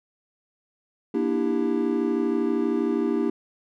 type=chord; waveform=triangle; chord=E half-diminished seventh; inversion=second; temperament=just; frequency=237.3 / 296.7 / 329.6 / 395.6 Hz; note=Bb3 / D4 / E4 / G4; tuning=+31 / +18 / 0 / +16 cents; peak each=-25 dBFS; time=1.14-3.3 s; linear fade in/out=5 ms; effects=none